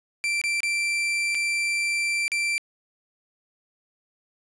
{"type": "tone with dropouts", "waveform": "40% pulse", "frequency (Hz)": 2349, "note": "D7", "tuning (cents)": 0, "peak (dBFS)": -22, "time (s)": [0.24, 2.58], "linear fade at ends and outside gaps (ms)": 0, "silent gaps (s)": [[0.415, 0.439], [0.604, 0.632], [1.347, 1.351], [2.28, 2.318]], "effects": ["resampled to 22050 Hz", "10-bit"]}